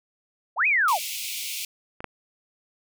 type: linear two-way sweep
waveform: sine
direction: up then down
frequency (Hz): 549 to 2578 to 549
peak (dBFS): -18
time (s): 0.56-0.99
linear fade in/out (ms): 50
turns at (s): 0.67
type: high-pass noise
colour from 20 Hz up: pink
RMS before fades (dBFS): -32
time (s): 0.88-1.65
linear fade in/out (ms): 2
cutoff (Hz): 2200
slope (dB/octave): 96
type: clicks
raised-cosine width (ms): 0.5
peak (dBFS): -22 / -16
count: 2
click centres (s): 2.005 / 2.043
effects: none